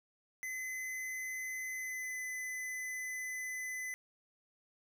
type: tone with pitch glide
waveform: square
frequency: 2034 to 2016 Hz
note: C7 to B6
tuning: -50 to +35 cents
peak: -39 dBFS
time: 0.43-3.94 s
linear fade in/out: 0 ms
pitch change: -15 cents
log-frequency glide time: 1.74-2.21 s
effects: none